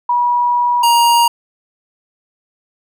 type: tone pair in turn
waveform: sine / square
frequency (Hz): 968 / 942.6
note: B5 / A#5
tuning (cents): -35 / +19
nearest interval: unison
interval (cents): 46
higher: first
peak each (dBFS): -11 / -9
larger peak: second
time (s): 0.09-0.83 / 0.83-1.28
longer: first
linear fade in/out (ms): 5
effects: none